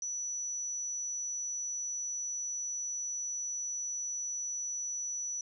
sine tone, 5920 Hz, F#8, in tune, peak -34 dBFS, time 0.02-5.41 s, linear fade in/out 2 ms, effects none

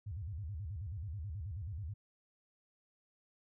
sine tone with vibrato, 88.5 Hz, F2, 23 cents sharp, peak -39 dBFS, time 0.06-1.94 s, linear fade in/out 10 ms, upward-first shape square, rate 9.3 Hz, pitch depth 270 cents each way, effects none

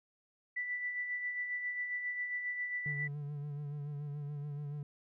sine tone with tremolo, 1974 Hz, B6, 1 cent flat, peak -33 dBFS, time 0.56-3.08 s, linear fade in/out 10 ms, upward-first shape sine, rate 7.4 Hz, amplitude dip 45%
triangle tone with vibrato, 145.6 Hz, D3, 15 cents flat, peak -36 dBFS, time 2.86-4.83 s, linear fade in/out 2 ms, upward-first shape sine, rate 7 Hz, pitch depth 39 cents each way
effects none

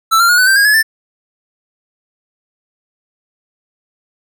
square tone with pitch steps, 1326 / 1382.3 / 1441 / 1502.2 / 1566 / 1632.5 / 1701.8 / 1774.1 Hz, E6 / F6 / F#6 / F#6 / G6 / G#6 / G#6 / A6, +10 / -18 / -46 / +26 / -2 / -30 / +42 / +14 cents, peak -8 dBFS, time 0.11-0.83 s, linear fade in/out 20 ms, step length 90 ms, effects none

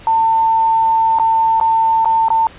sine tone with dropouts, 898 Hz, A5, 35 cents sharp, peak -10 dBFS, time 0.07-2.47 s, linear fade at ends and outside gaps 1 ms, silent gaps 1.187-1.197 / 1.6-1.611 / 2.047-2.056 / 2.284-2.303 s, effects pink hiss -39 dBFS RMS until 2.58 s + resampled to 8000 Hz

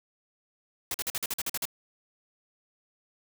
white noise bursts, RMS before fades -31 dBFS, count 10, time 0.91-1.654 s, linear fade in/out 2 ms, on 33 ms, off 46 ms, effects none

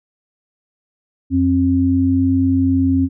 sine tone pair together, 89.19 / 267 Hz, F2 / C4, +37 / +35 cents, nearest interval octave + perfect fifth, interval 1898 cents, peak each -18 / -13 dBFS, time 1.3-3.09 s, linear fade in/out 50 ms, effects none

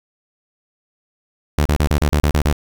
sawtooth tone bursts, 74.3 Hz, D2, 21 cents sharp, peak -9 dBFS, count 9, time 1.58-2.526 s, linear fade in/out 0 ms, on 74 ms, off 35 ms, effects 8-bit

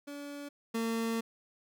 30% pulse tone pair in turn, 286.8 / 227.6 Hz, D4 / A#3, -41 / -41 cents, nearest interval major third, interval 400 cents, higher first, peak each -38 / -28 dBFS, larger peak second, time 0.07-0.49 / 0.74-1.21 s, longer second, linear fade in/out 10 ms, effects none

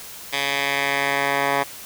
10% pulse tone with band-pass filter sweep, 140 Hz, C#3, 18 cents sharp, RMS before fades -22 dBFS, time 0.32-1.64 s, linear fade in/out 20 ms, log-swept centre 3000 to 1300 Hz, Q 1.4, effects white hiss -38 dBFS RMS until 1.85 s

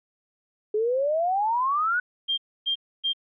sine exponential sweep, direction up, 415.3 to 1502 Hz, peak -21 dBFS, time 0.74-2 s, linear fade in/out 5 ms
sine tone bursts, 3191 Hz, G7, 30 cents sharp, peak -22 dBFS, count 3, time 2.28-3.134 s, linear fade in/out 20 ms, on 98 ms, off 280 ms
effects none

